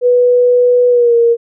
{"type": "tone with pitch glide", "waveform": "sine", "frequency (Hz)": [491.6, 467.8], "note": ["B4", "A#4"], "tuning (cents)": [-8, 6], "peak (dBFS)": -6, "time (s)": [0.01, 1.37], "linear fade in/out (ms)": 50, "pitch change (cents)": -86, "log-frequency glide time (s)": [0.89, 1.15], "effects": []}